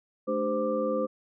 sine tone cluster, 215.7 / 295.6 / 393.7 / 517 / 1180 Hz, A3 / D4 / G4 / C5 / D6, -34 / +11 / +8 / -21 / +8 cents, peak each -33 / -34 / -36 / -27 / -36 dBFS, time 0.27-1.07 s, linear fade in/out 20 ms, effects none

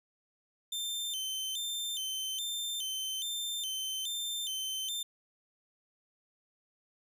sawtooth tone with vibrato, 3322 Hz, G#7, in tune, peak -31 dBFS, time 0.72-5.03 s, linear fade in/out 5 ms, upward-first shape square, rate 1.2 Hz, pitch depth 130 cents each way, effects none

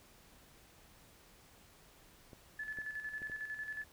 clicks, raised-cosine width 2 ms, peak -38 dBFS, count 4, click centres 2.332 / 2.787 / 3.219 / 3.298 s
sine tone with tremolo, 1729 Hz, A6, 31 cents flat, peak -38 dBFS, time 2.59-3.84 s, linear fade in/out 5 ms, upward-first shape square, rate 11 Hz, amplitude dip 55%
effects pink hiss -62 dBFS RMS until 3.92 s

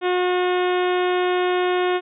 harmonic tone, 361.5 Hz, F#4, 40 cents flat, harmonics 1 / 2 / 3 / 4 / 5 / 6 / 7 / 8 / 9 / 10, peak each -19 / -25 / -29 / -31 / -33 / -35 / -36 / -37 / -38 / -39 dBFS, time 0.01-2.01 s, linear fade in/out 50 ms, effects none

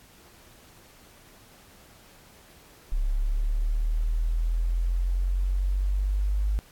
sine linear sweep, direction up, 34.28 to 51.1 Hz, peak -22 dBFS, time 2.92-6.59 s, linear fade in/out 0 ms, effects pink hiss -54 dBFS RMS until 6.71 s + AAC 64 kbps

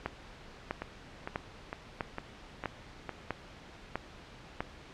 two click trains, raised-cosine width 0.5 ms, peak -17 / -21 dBFS, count 8 / 6, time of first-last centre 0.06-4.605 / 0.82-3.093 s, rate 1.54 / 2.2 Hz, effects pink hiss -51 dBFS RMS until 4.93 s + low-pass 4000 Hz 12 dB/octave

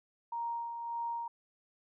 sine tone with tremolo, 935 Hz, A#5, 5 cents sharp, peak -33 dBFS, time 0.32-1.28 s, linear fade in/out 5 ms, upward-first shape sine, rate 1.7 Hz, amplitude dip 45%, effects none

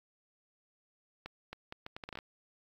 accelerating click train, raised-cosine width 0.3 ms, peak -26 dBFS, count 11, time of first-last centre 1.26-2.188 s, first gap 270 ms, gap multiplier 0.72, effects AAC 64 kbps

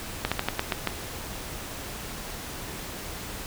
slowing click train, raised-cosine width 0.3 ms, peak -8 dBFS, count 7, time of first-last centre 0.25-0.873 s, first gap 66 ms, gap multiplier 1.18, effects pink hiss -37 dBFS RMS until 3.46 s

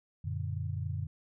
sine chord, Gb augmented, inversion none, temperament equal, 92.5 / 116.54 / 146.83 Hz, Gb2 / Bb2 / D3, 0 / 0 / 0 cents, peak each -35 / -38 / -38 dBFS, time 0.24-1.07 s, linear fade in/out 10 ms, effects none

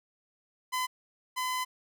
sawtooth tone pair in turn, 1015 / 1015 Hz, B5 / B5, +47 / +47 cents, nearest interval unison, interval 0 cents, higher neither, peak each -25 / -26 dBFS, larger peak first, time 0.72-0.87 / 1.36-1.65 s, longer second, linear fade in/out 20 ms, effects none

